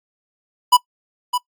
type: tone with echo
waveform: square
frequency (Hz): 987.8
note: B5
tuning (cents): 0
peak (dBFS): -9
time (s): 0.72-0.77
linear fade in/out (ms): 10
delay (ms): 610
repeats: 1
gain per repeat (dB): -9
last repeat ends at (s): 1.38
effects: noise-tail reverb RT60 0.1 s tail -21 dB re dry + AAC 64 kbps

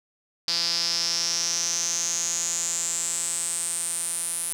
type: tone with band-pass filter sweep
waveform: sawtooth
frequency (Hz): 170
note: F3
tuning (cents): -46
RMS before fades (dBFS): -27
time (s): 0.48-4.53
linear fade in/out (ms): 0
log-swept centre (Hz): 4800 to 10000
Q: 8.2
effects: none

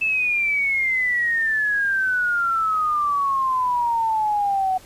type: exponential sweep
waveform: sine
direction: down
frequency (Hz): 2637 to 742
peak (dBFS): -18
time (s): 0.01-4.78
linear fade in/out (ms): 10
effects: pink hiss -47 dBFS RMS until 4.85 s + resampled to 32000 Hz

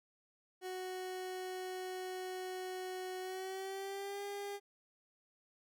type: tone with pitch glide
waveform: 30% pulse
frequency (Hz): 370 to 403.5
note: F#4 to G#4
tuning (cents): 0 to -50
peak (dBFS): -38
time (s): 0.61-4.6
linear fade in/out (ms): 50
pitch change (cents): +150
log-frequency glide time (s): 3.2-4.23
effects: none

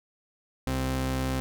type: tone pair together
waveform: sawtooth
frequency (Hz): 65.41 / 130.82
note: C2 / C3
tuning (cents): 0 / 0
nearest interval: octave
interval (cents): 1200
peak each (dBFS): -26 / -23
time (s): 0.67-1.4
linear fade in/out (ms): 0
effects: none

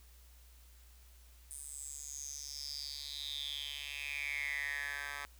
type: tone with high-pass filter sweep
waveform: 10% pulse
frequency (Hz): 142.8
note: D3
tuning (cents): -48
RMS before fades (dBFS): -42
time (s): 1.51-5.25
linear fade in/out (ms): 0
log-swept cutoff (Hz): 9200 to 1400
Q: 8.6
effects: added 60 Hz sine -57 dBFS peak until 5.39 s + white hiss -65 dBFS RMS until 5.39 s

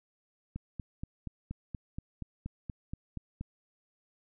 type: click train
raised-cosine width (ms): 5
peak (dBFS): -25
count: 13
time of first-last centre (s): 0.56-3.41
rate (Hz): 4.21
effects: none

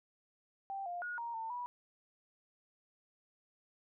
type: tone with pitch steps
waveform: sine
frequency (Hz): 783 / 703 / 1446 / 937 / 899 / 975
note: G5 / F5 / F#6 / A#5 / A5 / B5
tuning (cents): -2 / +11 / -40 / +9 / +37 / -23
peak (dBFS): -38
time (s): 0.7-1.66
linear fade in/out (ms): 0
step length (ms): 160
effects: none

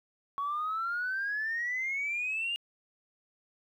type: exponential sweep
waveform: sine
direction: up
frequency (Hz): 1112 to 2850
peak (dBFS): -29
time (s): 0.38-2.56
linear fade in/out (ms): 0
effects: tanh soft clip ceiling -26 dBFS + 11-bit

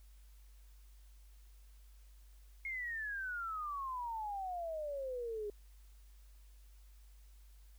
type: exponential sweep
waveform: sine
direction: down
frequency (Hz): 2169 to 407.4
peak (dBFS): -38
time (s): 2.65-5.5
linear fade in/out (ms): 2
effects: added 50 Hz sine -56 dBFS peak until 7.78 s + white hiss -71 dBFS RMS until 7.78 s

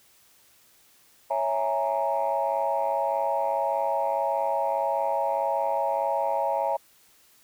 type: chord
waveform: sine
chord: A# half-diminished seventh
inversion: first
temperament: equal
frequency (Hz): 554.4 / 659.3 / 830.6 / 932.3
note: C#5 / E5 / G#5 / A#5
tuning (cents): 0 / 0 / 0 / 0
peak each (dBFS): -28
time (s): 1.3-6.77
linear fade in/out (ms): 10
effects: tanh soft clip ceiling -15 dBFS + white hiss -59 dBFS RMS until 7.43 s

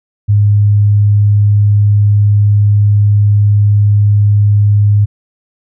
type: tone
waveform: sine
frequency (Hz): 103.2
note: G#2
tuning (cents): -10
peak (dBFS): -5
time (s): 0.28-5.06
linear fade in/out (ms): 20
effects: none

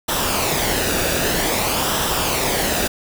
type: noise with flanger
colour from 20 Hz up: pink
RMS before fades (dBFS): -20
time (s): 0.08-2.88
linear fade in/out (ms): 10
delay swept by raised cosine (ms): 0.44 to 0.96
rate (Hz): 0.52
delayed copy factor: -0.5
effects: none

